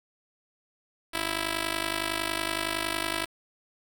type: tone with amplitude modulation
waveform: 5% pulse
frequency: 329.6 Hz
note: E4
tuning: in tune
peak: -13 dBFS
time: 1.13-3.26 s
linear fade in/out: 20 ms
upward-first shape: sine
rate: 50.8 Hz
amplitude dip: 85%
effects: 7-bit